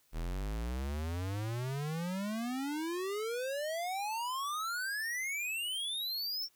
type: exponential sweep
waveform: square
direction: up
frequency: 38.89 to 5540 Hz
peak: -35 dBFS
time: 0.12-6.49 s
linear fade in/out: 50 ms
effects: white hiss -70 dBFS RMS until 6.55 s